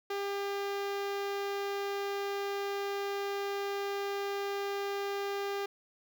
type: tone with notch filter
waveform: sawtooth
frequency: 400 Hz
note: G4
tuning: 35 cents sharp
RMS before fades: -35 dBFS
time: 0.1-5.66 s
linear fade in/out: 5 ms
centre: 9000 Hz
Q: 0.79
effects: none